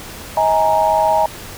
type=chord; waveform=sine; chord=D# suspended fourth; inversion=none; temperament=equal with one note detuned; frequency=633.9 / 830.6 / 932.3 Hz; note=D#5 / G#5 / A#5; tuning=+32 / 0 / 0 cents; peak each=-16 dBFS; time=0.37-1.26 s; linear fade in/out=2 ms; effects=pink hiss -33 dBFS RMS until 1.57 s